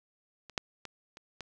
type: clicks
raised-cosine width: 0.2 ms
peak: -30 / -12 / -24 / -30 / -23 dBFS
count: 5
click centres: 0.497 / 0.578 / 0.853 / 1.171 / 1.407 s
effects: none